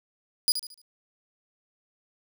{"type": "tone with echo", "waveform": "sawtooth", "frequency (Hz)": 4909, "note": "D#8", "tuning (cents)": -24, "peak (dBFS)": -16, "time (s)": [0.48, 0.52], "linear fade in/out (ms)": 0, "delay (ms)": 74, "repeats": 4, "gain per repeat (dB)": -9, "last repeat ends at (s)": 0.816, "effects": []}